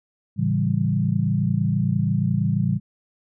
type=chord; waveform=sine; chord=A dominant seventh; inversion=none; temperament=equal; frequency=110 / 138.59 / 164.81 / 196 Hz; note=A2 / C#3 / E3 / G3; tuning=0 / 0 / 0 / 0 cents; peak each=-24 dBFS; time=0.36-2.8 s; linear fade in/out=50 ms; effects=none